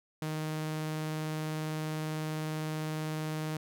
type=tone with vibrato; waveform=sawtooth; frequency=155.56 Hz; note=D#3; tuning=in tune; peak=-29 dBFS; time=0.22-3.57 s; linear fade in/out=2 ms; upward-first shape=sine; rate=20 Hz; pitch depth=13 cents each way; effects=none